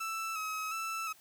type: tone with vibrato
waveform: 30% pulse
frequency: 1300 Hz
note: E6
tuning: 24 cents flat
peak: -32 dBFS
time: 0-1.13 s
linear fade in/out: 10 ms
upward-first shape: square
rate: 1.4 Hz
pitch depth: 31 cents each way
effects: white hiss -61 dBFS RMS until 1.2 s